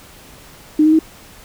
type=tone with pitch steps; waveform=sine; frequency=305.6 / 311.8 / 318.2 Hz; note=D#4 / D#4 / D#4; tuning=-31 / +4 / +39 cents; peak=-8 dBFS; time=0.79-0.991 s; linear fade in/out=5 ms; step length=67 ms; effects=pink hiss -42 dBFS RMS until 1.44 s